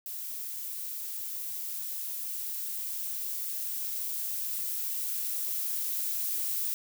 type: noise with level ramp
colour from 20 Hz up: violet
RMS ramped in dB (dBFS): -38 to -31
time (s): 0.06-6.74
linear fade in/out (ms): 0
effects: none